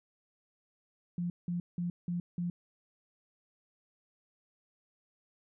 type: tone bursts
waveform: sine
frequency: 174.61 Hz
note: F3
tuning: in tune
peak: -31 dBFS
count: 5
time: 1.18-2.5 s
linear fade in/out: 2 ms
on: 120 ms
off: 180 ms
effects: none